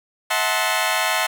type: chord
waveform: 15% pulse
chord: F# half-diminished seventh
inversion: third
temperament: equal with one note detuned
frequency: 645.3 / 740 / 880 / 1046.5 Hz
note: E5 / F#5 / A5 / C6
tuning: -37 / 0 / 0 / 0 cents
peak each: -18 dBFS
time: 0.3-1.27 s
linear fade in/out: 10 ms
effects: none